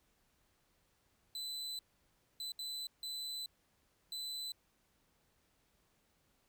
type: tone bursts at uneven times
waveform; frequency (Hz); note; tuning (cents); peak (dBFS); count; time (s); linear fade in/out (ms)
40% pulse; 4013; B7; +27; -39; 5; 1.35-1.79 / 2.4-2.52 / 2.59-2.87 / 3.03-3.46 / 4.12-4.52; 2
effects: pink hiss -75 dBFS RMS until 6.48 s